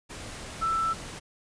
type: tone in noise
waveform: sine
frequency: 1327 Hz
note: E6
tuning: 11 cents sharp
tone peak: -24 dBFS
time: 0.61-0.94 s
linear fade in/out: 20 ms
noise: pink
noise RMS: -40 dBFS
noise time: 0.09-1.2 s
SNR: +13 dB
effects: resampled to 22050 Hz